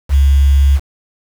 sine tone with quantisation, 69.3 Hz, C#2, in tune, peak -6 dBFS, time 0.09-0.8 s, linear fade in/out 50 ms, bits 5, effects none

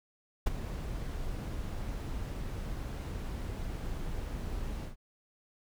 brown noise with ADSR envelope, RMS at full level -24 dBFS, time 0.46-4.96 s, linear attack 11 ms, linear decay 18 ms, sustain -13 dB, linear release 120 ms, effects none

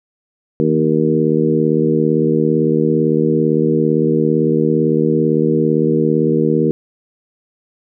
harmonic tone with a mistuned harmonic, 77.78 Hz, D#2, in tune, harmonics 2 / 3 / 4 / 5 / 6, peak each -18 / -18 / -18 / -18 / -18 dBFS, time 0.6-6.71 s, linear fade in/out 0 ms, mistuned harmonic 2, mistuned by +30 cents, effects none

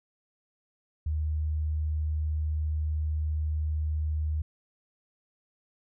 sine tone, 76.9 Hz, D#2, 20 cents flat, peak -26 dBFS, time 1.06-4.42 s, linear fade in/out 5 ms, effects none

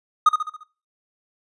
triangle tone with echo, 1242 Hz, D#6, 3 cents flat, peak -8 dBFS, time 0.26-0.29 s, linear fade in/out 5 ms, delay 69 ms, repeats 5, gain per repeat -6 dB, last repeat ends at 0.635 s, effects noise-tail reverb RT60 0.3 s tail -17 dB re dry + resampled to 24000 Hz

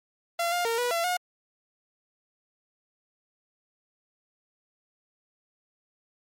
sawtooth tone with pitch steps, 683 / 705 / 460.3 / 488 / 676 / 719 Hz, F5 / F5 / A#4 / B4 / E5 / F#5, -39 / +16 / -22 / -21 / +43 / -50 cents, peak -21 dBFS, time 0.39-1.17 s, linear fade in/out 5 ms, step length 130 ms, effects MP3 64 kbps

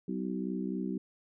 harmonic tone with a mistuned harmonic, 64 Hz, C2, 38 cents flat, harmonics 3 / 4 / 5 / 6, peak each -35 / -37 / -39 / -41 dBFS, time 0.08-0.98 s, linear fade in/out 5 ms, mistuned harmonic 6, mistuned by -23 cents, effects none

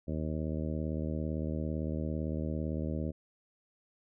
harmonic tone, 77.78 Hz, D#2, in tune, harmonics 1 / 2 / 3 / 4 / 5 / 6 / 7 / 8, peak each -36 / -37 / -38 / -41 / -46 / -47 / -44 / -48 dBFS, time 0.07-3.12 s, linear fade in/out 20 ms, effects none

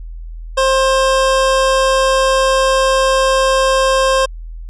25% pulse tone, 530 Hz, C5, 22 cents sharp, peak -7 dBFS, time 0.57-4.26 s, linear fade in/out 10 ms, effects added 41 Hz sine -26 dBFS peak until 4.69 s + resampled to 22050 Hz

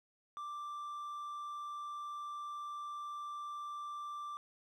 triangle tone, 1177 Hz, D6, 3 cents sharp, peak -39 dBFS, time 0.37-4.37 s, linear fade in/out 0 ms, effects none

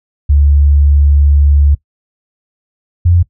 sine tone pair in turn, 71.8 / 86.89 Hz, D2 / F2, -39 / -8 cents, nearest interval minor third, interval 331 cents, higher second, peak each -5 dBFS, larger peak neither, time 0.29-1.75 / 3.05-3.23 s, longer first, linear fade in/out 10 ms, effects noise-tail reverb RT60 0.1 s tail -19 dB re dry

